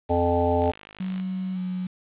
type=harmonic tone; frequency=86.7 Hz; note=F2; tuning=12 cents flat; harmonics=1 / 3 / 5 / 7 / 9 / 10; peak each=-26 / -27 / -25 / -25 / -27 / -30 dBFS; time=0.09-0.72 s; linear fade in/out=20 ms
type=click train; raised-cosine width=0.2 ms; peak=-24 dBFS; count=31; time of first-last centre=0.62-1.199 s; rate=51.8 Hz
type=tone with pitch glide; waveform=sine; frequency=187.1 to 183.57 Hz; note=F#3 to F#3; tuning=+20 to -13 cents; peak=-26 dBFS; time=1-1.87 s; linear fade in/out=5 ms; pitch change=-33 cents; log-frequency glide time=1.53-1.58 s
effects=resampled to 8000 Hz + 8-bit